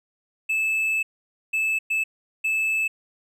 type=tone bursts at uneven times; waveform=triangle; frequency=2618 Hz; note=E7; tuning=13 cents flat; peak=-19 dBFS; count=4; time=0.49-1.03 / 1.53-1.79 / 1.9-2.04 / 2.44-2.88 s; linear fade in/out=10 ms; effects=none